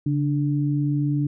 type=tone pair together; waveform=sine; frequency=142.32 / 294 Hz; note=C#3 / D4; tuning=+46 / +2 cents; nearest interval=octave + minor second; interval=1256 cents; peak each=-21 / -24 dBFS; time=0.06-1.27 s; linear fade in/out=5 ms; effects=none